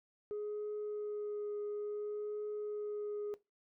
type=tone with vibrato; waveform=sine; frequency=417.5 Hz; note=G#4; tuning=9 cents sharp; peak=-35 dBFS; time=0.31-3.34 s; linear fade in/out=0 ms; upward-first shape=triangle; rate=0.58 Hz; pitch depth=13 cents each way; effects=noise-tail reverb RT60 0.2 s tail -19 dB re dry + tanh soft clip ceiling -35 dBFS